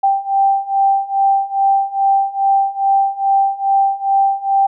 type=beating tone pair; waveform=sine; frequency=784 / 786.4 Hz; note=G5 / G5; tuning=0 / +5 cents; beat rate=2.4 Hz; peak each=-16 / -14 dBFS; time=0.03-4.67 s; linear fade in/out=10 ms; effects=none